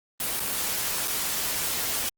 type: noise with dropouts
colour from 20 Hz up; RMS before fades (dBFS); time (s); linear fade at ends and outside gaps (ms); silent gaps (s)
white; -28; 0.2-2.09; 1; 0.396-0.403 / 1.074-1.079
effects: Opus 24 kbps